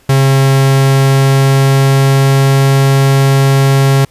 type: tone with pitch glide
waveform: 45% pulse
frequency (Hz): 135.4 to 136.42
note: C#3 to C#3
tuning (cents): -40 to -27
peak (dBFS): -6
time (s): 0.09-4.05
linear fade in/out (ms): 5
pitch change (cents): +13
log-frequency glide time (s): 0.52-2.76
effects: pink hiss -48 dBFS RMS until 4.1 s + resampled to 32000 Hz